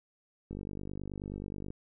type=click train; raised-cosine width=3 ms; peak=-27 dBFS; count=60; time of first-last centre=0.51-1.704 s; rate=49.4 Hz; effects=none